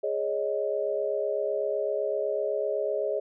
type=chord; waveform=sine; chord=Ab suspended fourth; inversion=none; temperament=equal; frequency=415.3 / 554.4 / 622.3 Hz; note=Ab4 / Db5 / Eb5; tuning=0 / 0 / 0 cents; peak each=-30 dBFS; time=0.03-3.2 s; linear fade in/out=10 ms; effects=none